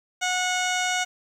15% pulse tone with low-pass filter, 731 Hz, F#5, 21 cents flat, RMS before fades -25 dBFS, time 0.21-1.05 s, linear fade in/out 20 ms, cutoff 6100 Hz, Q 2.5, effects 9-bit

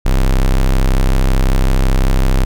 45% pulse tone, 32.7 Hz, C1, in tune, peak -9 dBFS, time 0.05-2.45 s, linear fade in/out 10 ms, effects none

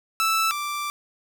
sawtooth tone pair in turn, 1318.5 / 1174.6 Hz, E6 / D6, 0 / 0 cents, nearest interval major second, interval 200 cents, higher first, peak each -16 / -23 dBFS, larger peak first, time 0.2-0.51 / 0.51-0.9 s, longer second, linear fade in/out 0 ms, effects none

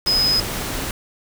sine tone in noise, 5050 Hz, D#8, 25 cents sharp, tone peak -15 dBFS, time 0.07-0.4 s, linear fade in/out 2 ms, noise pink, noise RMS -26 dBFS, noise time 0.06-0.91 s, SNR +8 dB, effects none

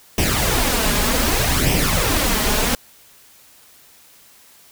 pink noise with flanger, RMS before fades -18 dBFS, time 0.18-2.75 s, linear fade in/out 2 ms, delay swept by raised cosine 0.35 to 4.85 ms, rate 0.65 Hz, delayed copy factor +0.6, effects white hiss -49 dBFS RMS until 4.71 s

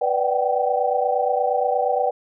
sine chord, G major seventh, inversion first, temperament equal with one note detuned, 493.9 / 587.3 / 755.5 / 784 Hz, B4 / D5 / F#5 / G5, 0 / 0 / +36 / 0 cents, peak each -23 / -24 / -23 / -24 dBFS, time 0.01-2.11 s, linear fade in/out 10 ms, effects none

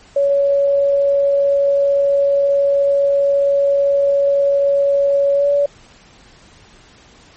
sine tone with pitch glide, 561 to 570.5 Hz, C#5 to C#5, +21 to +50 cents, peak -11 dBFS, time 0.16-5.66 s, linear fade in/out 5 ms, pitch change +29 cents, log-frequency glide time 5.34-5.48 s, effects pink hiss -46 dBFS RMS until 7.36 s + MP3 32 kbps

